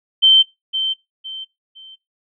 sine tone with echo, 3107 Hz, G7, 16 cents flat, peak -7 dBFS, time 0.22-0.43 s, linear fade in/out 20 ms, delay 510 ms, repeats 3, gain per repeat -10 dB, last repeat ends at 1.96 s, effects noise-tail reverb RT60 0.2 s tail -21 dB re dry

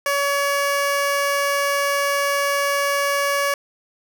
15% pulse tone, 565 Hz, C#5, 33 cents sharp, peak -12 dBFS, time 0.06-3.54 s, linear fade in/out 2 ms, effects none

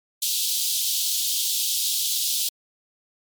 pink high-pass noise, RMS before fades -24 dBFS, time 0.22-2.49 s, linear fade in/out 5 ms, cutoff 3200 Hz, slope 48 dB/octave, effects MP3 96 kbps

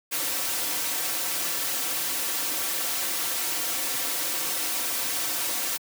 white noise with comb filter, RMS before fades -28 dBFS, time 0.11-5.78 s, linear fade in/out 20 ms, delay 4.8 ms, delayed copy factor -0.75, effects high-pass 200 Hz 12 dB/octave

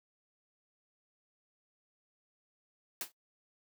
white noise with exponential decay, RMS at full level -33 dBFS, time 3.01-3.12 s, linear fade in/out 2 ms, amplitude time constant 23 ms, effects noise-tail reverb RT60 0.1 s tail -19 dB re dry + high-pass 200 Hz 12 dB/octave

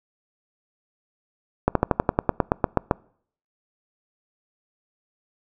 slowing click train, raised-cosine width 1 ms, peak -3 dBFS, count 13, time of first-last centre 1.68-2.912 s, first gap 73 ms, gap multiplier 1.06, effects noise-tail reverb RT60 0.6 s tail -25 dB re dry

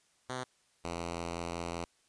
5% pulse tone pair in turn, 127.6 / 85.16 Hz, C3 / F2, -43 / -43 cents, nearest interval perfect fifth, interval 700 cents, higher first, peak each -25 dBFS, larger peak neither, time 0.29-0.44 / 0.84-1.85 s, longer second, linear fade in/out 10 ms, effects white hiss -70 dBFS RMS until 2.08 s + resampled to 22050 Hz

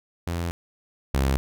sawtooth tone pair in turn, 85.5 / 67.25 Hz, F2 / C2, -36 / +48 cents, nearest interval major third, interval 416 cents, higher first, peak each -22 / -16 dBFS, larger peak second, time 0.27-0.51 / 1.14-1.37 s, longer first, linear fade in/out 0 ms, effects none

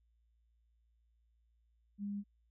sine tone, 202.7 Hz, G#3, 42 cents flat, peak -37 dBFS, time 1.98-2.24 s, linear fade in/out 50 ms, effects added 57 Hz sine -70 dBFS peak until 2.5 s

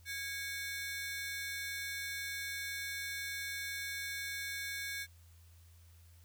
sawtooth ring-modulated tone, 1934 Hz, B6, 37 cents flat, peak -32 dBFS, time 0.05-5.07 s, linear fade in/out 50 ms, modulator 293 Hz, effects added 84 Hz sine -57 dBFS peak until 6.24 s + white hiss -68 dBFS RMS until 6.24 s

